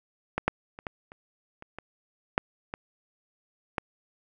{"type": "clicks", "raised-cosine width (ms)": 0.5, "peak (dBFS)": [-12, -7, -26, -18, -30, -28, -23, -7, -18, -12], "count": 10, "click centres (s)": [0.38, 0.48, 0.789, 0.868, 1.119, 1.624, 1.786, 2.379, 2.739, 3.782], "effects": []}